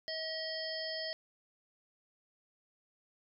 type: harmonic tone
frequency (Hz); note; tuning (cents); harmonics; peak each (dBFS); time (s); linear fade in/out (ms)
638; D#5; +43; 1 / 3 / 5 / 7 / 8; -41 / -44 / -47 / -43 / -42; 0.08-1.13; 0
effects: none